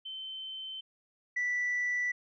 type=tone pair in turn; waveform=sine; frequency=3082 / 1968.1 Hz; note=G7 / B6; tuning=-30 / -7 cents; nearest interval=minor sixth; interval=777 cents; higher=first; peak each=-38 / -27 dBFS; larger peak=second; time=0.05-0.81 / 1.36-2.12 s; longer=neither; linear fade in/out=10 ms; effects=tanh soft clip ceiling -26 dBFS